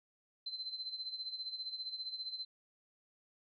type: tone with tremolo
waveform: sine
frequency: 4078 Hz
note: C8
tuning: 45 cents flat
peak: -37 dBFS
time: 0.46-2.45 s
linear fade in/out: 5 ms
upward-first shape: sine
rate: 15 Hz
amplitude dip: 70%
effects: none